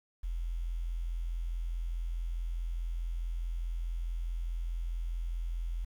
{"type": "tone with quantisation", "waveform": "sine", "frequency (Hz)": 42.36, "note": "E1", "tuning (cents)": 48, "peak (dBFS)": -32, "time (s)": [0.23, 5.85], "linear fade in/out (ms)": 10, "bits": 10, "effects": []}